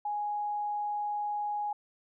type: tone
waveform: sine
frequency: 830.6 Hz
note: G#5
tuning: in tune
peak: -30 dBFS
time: 0.05-1.73 s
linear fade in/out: 5 ms
effects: none